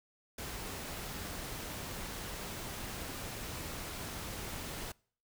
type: noise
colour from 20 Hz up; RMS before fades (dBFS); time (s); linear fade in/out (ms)
pink; -42; 0.38-4.92; 5
effects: noise-tail reverb RT60 0.5 s tail -25 dB re dry